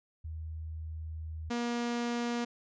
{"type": "tone pair in turn", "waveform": ["sine", "sawtooth"], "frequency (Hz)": [79.5, 238.2], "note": ["D#2", "A#3"], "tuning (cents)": [38, 38], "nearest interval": "octave + perfect fifth", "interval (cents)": 1900, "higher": "second", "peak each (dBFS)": [-37, -27], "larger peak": "second", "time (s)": [[0.24, 1.5], [1.5, 2.45]], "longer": "first", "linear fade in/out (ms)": 10, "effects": ["resampled to 16000 Hz"]}